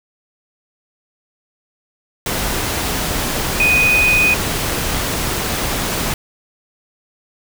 sine tone in noise, 2489 Hz, D#7, in tune, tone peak -11 dBFS, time 3.6-4.34 s, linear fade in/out 2 ms, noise pink, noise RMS -20 dBFS, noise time 2.26-6.14 s, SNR +6 dB, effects none

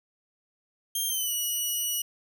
5% pulse tone with pitch glide, 3191 to 2926 Hz, G7 to F#7, +30 to -20 cents, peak -19 dBFS, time 0.95-2.02 s, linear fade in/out 5 ms, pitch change -150 cents, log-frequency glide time 1.07-1.32 s, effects none

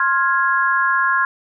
sine chord, F minor, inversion second, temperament equal with one note detuned, 1060.5 / 1396.9 / 1661.2 Hz, C6 / F6 / Ab6, +23 / 0 / 0 cents, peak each -18 / -20 / -18 dBFS, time 0-1.25 s, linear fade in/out 2 ms, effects none

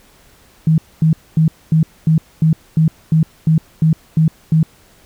sine tone bursts, 159.1 Hz, D#3, 39 cents sharp, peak -8 dBFS, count 12, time 0.67-4.63 s, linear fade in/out 2 ms, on 110 ms, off 240 ms, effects pink hiss -49 dBFS RMS until 5.05 s

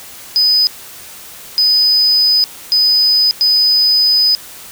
triangle tone bursts at uneven times, 5000 Hz, D#8, 8 cents sharp, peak -6 dBFS, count 4, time 0.36-0.67 / 1.58-2.44 / 2.72-3.31 / 3.41-4.35 s, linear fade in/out 0 ms, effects tanh soft clip ceiling -4 dBFS + white hiss -34 dBFS RMS until 4.71 s

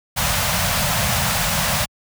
pink band-stop noise, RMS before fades -19 dBFS, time 0.16-1.86 s, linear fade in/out 20 ms, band 210 to 550 Hz, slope 48 dB/octave, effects high-pass 60 Hz 12 dB/octave

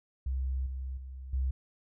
sine tone with level steps, 65.41 Hz, C2, in tune, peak -29 / -34 / -40 / -27 dBFS, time 0.26-1.51 s, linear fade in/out 5 ms, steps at 0.66 / 0.97 / 1.33 s, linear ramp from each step 5 ms, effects none

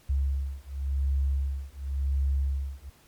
sine beating tone pair, 68.1 / 69.02 Hz, C#2 / C#2, -30 / -7 cents, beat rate 0.92 Hz, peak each -28 dBFS, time 0.09-2.9 s, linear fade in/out 10 ms, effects pink hiss -59 dBFS RMS until 3.07 s + MP3 96 kbps

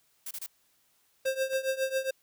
blue noise bursts, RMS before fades -38 dBFS, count 3, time 0.26-0.464 s, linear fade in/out 5 ms, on 50 ms, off 27 ms
square tone with tremolo, 530 Hz, C5, 22 cents sharp, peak -25 dBFS, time 1.25-2.11 s, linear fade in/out 10 ms, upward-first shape triangle, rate 7.3 Hz, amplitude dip 90%
clicks, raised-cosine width 0.3 ms, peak -34 / -33 dBFS, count 2, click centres 1.256 / 1.533 s
effects white hiss -69 dBFS RMS until 2.22 s

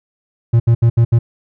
triangle tone bursts at uneven times, 116.54 Hz, A#2, in tune, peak -5 dBFS, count 5, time 0.53-0.6 / 0.67-0.75 / 0.82-0.9 / 0.97-1.05 / 1.12-1.19 s, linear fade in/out 10 ms, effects none

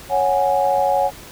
sine chord, C# suspended fourth, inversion none, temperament just, 554.4 / 739.2 / 831.5 Hz, C#5 / F#5 / G#5, 0 / -2 / +2 cents, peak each -19 dBFS, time 0.09-1.11 s, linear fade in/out 50 ms, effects pink hiss -39 dBFS RMS until 1.31 s

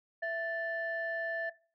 sine tone pair together, 663.5 / 1760 Hz, E5 / A6, +11 / 0 cents, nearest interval octave + perfect fourth, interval 1689 cents, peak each -34 / -34 dBFS, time 0.22-1.5 s, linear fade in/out 10 ms, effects noise-tail reverb RT60 0.4 s tail -20 dB re dry + tanh soft clip ceiling -26 dBFS

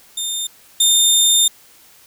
20% pulse tone pair in turn, 3623 / 3623 Hz, A7 / A7, +50 / +50 cents, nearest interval unison, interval 0 cents, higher neither, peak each -15 / -5 dBFS, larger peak second, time 0.17-0.47 / 0.8-1.48 s, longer second, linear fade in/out 5 ms, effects white hiss -48 dBFS RMS until 2.06 s

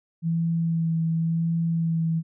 sine tone with vibrato, 164.81 Hz, E3, in tune, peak -21 dBFS, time 0.22-2.23 s, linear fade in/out 50 ms, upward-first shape sine, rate 0.92 Hz, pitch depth 17 cents each way, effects none

